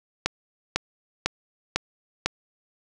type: click train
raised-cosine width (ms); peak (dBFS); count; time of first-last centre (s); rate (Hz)
0.2; -4; 5; 0.26-2.26; 2
effects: none